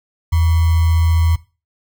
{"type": "tone with sample-and-hold", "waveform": "sine", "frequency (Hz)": 82.41, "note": "E2", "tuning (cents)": 0, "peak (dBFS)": -11, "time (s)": [0.32, 1.36], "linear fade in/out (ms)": 10, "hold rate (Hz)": 1050, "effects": ["noise-tail reverb RT60 0.3 s tail -18 dB re dry"]}